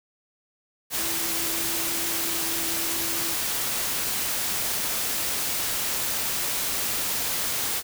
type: tone in noise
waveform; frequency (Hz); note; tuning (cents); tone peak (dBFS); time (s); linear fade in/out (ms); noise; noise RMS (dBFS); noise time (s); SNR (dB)
sine; 332.3; E4; +14; -37; 0.97-3.36; 50; white; -27; 0.9-7.83; -13
effects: none